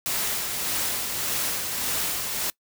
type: noise with tremolo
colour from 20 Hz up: white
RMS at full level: -26 dBFS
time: 0.06-2.5 s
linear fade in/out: 0 ms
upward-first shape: sine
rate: 1.7 Hz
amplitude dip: 35%
effects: noise-tail reverb RT60 0.1 s tail -23 dB re dry